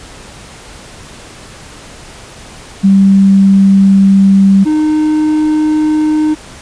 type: tone pair in turn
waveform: sine / triangle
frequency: 195.1 / 307.3 Hz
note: G3 / D#4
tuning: -8 / -21 cents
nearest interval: minor sixth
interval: 787 cents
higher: second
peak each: -3 / -6 dBFS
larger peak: first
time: 2.83-4.65 / 4.65-6.35 s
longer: first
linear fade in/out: 20 ms
effects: pink hiss -33 dBFS RMS until 6.61 s + resampled to 22050 Hz